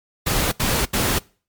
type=noise bursts; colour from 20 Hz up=pink; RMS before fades=-20 dBFS; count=3; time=0.26-1.19 s; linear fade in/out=10 ms; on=260 ms; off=75 ms; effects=noise-tail reverb RT60 0.4 s tail -24 dB re dry + MP3 96 kbps